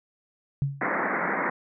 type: tone with exponential decay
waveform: sine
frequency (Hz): 139.5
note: C#3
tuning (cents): +11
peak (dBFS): -19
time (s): 0.62-0.92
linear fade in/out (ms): 0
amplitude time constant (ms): 65
type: band-pass noise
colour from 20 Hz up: white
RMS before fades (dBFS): -27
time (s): 0.81-1.5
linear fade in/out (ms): 5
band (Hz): 160 to 2100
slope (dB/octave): 96
effects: none